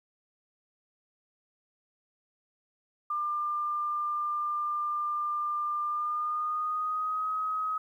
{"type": "tone with pitch glide", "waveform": "sine", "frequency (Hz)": [1196, 1267.1], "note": ["D6", "D#6"], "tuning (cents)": [31, 31], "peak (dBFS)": -28, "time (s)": [3.1, 7.78], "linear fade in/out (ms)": 5, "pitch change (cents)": 100, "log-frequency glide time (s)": [5.85, 7.3], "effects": ["11-bit"]}